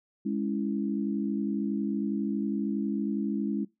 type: chord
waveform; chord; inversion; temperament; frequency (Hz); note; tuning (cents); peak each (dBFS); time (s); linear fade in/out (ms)
sine; C# minor; second; equal; 207.7 / 277.2 / 329.6; G#3 / C#4 / E4; 0 / 0 / 0; -29 / -32 / -34; 0.25-3.65; 10
effects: noise-tail reverb RT60 0.2 s tail -21 dB re dry